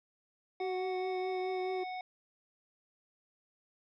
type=harmonic tone; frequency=738 Hz; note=F#5; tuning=5 cents flat; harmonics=1 / 3 / 5 / 7; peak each=-38 / -46 / -54 / -58 dBFS; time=0.6-2.01 s; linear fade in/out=2 ms
type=tone with vibrato; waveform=triangle; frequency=372.8 Hz; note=F#4; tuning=13 cents sharp; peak=-32 dBFS; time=0.6-1.84 s; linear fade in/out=10 ms; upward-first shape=triangle; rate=4.7 Hz; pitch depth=29 cents each way
effects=none